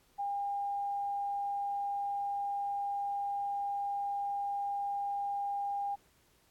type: tone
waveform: sine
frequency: 805 Hz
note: G5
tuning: 46 cents sharp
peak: -32 dBFS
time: 0.18-5.96 s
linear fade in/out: 20 ms
effects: pink hiss -68 dBFS RMS until 6.5 s + AAC 64 kbps